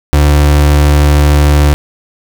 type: tone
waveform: 35% pulse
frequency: 73.3 Hz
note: D2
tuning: 3 cents flat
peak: -3 dBFS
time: 0.13-1.74 s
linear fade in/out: 0 ms
effects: 7-bit